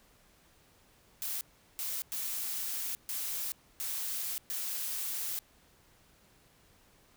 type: noise bursts at uneven times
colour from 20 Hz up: blue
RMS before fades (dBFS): -36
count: 6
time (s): 1.22-1.41 / 1.79-2.02 / 2.12-2.95 / 3.09-3.52 / 3.8-4.38 / 4.5-5.39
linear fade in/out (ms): 0
effects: pink hiss -64 dBFS RMS until 7.16 s